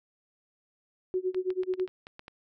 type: tone with tremolo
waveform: sine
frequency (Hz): 370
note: F#4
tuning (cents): 0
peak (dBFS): -24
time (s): 1.14-1.88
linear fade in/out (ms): 0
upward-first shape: sine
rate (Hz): 9.2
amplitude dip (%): 95
type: clicks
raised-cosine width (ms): 0.3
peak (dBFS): -28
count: 9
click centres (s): 1.346 / 1.504 / 1.634 / 1.738 / 1.798 / 1.877 / 2.069 / 2.194 / 2.281
effects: none